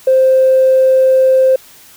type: tone with tanh clipping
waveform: triangle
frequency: 523.3 Hz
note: C5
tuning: in tune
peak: -6 dBFS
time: 0.07-1.56 s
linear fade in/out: 5 ms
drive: 4 dB
effects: white hiss -41 dBFS RMS until 1.96 s